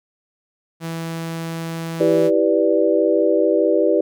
sawtooth tone, 164.7 Hz, E3, 1 cent flat, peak -21 dBFS, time 0.8-2.31 s, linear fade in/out 50 ms
sine chord, E minor seventh, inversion none, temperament equal with one note detuned, 327.2 / 392 / 493.9 / 587.3 Hz, E4 / G4 / B4 / D5, -13 / 0 / 0 / 0 cents, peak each -19 dBFS, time 2-4.01 s, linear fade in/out 5 ms
effects none

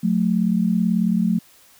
sine tone pair together, 181.64 / 220 Hz, F#3 / A3, -32 / 0 cents, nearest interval minor third, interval 332 cents, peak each -19 dBFS, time 0.03-1.39 s, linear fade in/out 10 ms, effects white hiss -52 dBFS RMS until 1.79 s

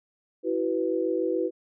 sine chord, E suspended second, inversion none, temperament equal with one note detuned, 329.6 / 376.5 / 493.9 Hz, E4 / F#4 / B4, 0 / +30 / 0 cents, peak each -28 dBFS, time 0.43-1.51 s, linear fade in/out 50 ms, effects none

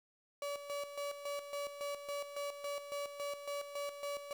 35% pulse tone with tremolo, 572 Hz, D5, 46 cents flat, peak -36 dBFS, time 0.42-4.33 s, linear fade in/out 2 ms, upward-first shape square, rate 3.6 Hz, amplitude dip 65%, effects 11-bit

